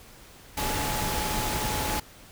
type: tone in noise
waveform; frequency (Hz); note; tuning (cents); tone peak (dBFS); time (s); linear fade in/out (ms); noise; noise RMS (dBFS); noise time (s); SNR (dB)
sine; 852; G#5; +44; -33; 0.57-2; 5; pink; -29; 0.57-2; -7
effects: pink hiss -50 dBFS RMS until 2.31 s